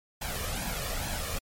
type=noise with flanger; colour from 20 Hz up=pink; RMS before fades=-33 dBFS; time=0.21-1.39 s; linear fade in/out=10 ms; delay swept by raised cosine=1.2 to 1.72 ms; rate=2.3 Hz; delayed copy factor=+0.65; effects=MP3 64 kbps